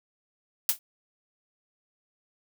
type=noise with exponential decay; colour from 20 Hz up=blue; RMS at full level=-18 dBFS; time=0.69-0.79 s; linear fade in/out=1 ms; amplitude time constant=20 ms; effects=none